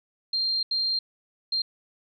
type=tone bursts at uneven times; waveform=sine; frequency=4186 Hz; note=C8; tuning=in tune; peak=-23 dBFS; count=3; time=0.33-0.63 / 0.71-0.99 / 1.52-1.62 s; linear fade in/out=5 ms; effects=none